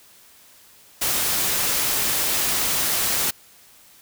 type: noise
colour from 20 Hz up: white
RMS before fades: -22 dBFS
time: 1.01-3.31 s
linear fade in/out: 10 ms
effects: white hiss -51 dBFS RMS until 4.01 s